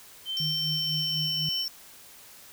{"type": "tone with pitch glide", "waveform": "sine", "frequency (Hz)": [3100, 3033], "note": ["G7", "F#7"], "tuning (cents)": [-20, 42], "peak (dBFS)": -29, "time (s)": [0.25, 1.66], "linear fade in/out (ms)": 50, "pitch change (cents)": -38, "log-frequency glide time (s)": [0.5, 1.39]}
{"type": "tone", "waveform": "square", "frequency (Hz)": 5440, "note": "F8", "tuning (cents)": -46, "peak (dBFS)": -30, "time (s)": [0.37, 1.68], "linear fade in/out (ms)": 0}
{"type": "tone with tremolo", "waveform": "sine", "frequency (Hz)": 153.8, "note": "D#3", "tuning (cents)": -20, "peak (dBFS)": -30, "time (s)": [0.4, 1.49], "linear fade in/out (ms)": 2, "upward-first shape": "sine", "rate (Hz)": 4, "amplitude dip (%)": 70}
{"effects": ["white hiss -50 dBFS RMS until 2.52 s"]}